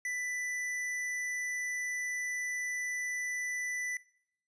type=tone with hard clipping; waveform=sine; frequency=1986 Hz; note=B6; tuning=9 cents sharp; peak=-34 dBFS; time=0.05-3.97 s; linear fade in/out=2 ms; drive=16 dB; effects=noise-tail reverb RT60 0.7 s tail -22 dB re dry + resampled to 22050 Hz